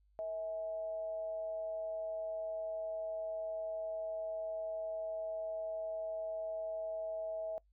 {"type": "tone with amplitude modulation", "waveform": "sine", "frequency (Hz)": 645, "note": "E5", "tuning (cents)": -38, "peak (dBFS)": -35, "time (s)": [0.19, 7.58], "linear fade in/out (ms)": 0, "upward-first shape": "sine", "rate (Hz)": 189, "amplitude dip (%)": 40, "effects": ["noise-tail reverb RT60 0.1 s tail -22 dB re dry", "added 50 Hz sine -67 dBFS peak until 7.72 s"]}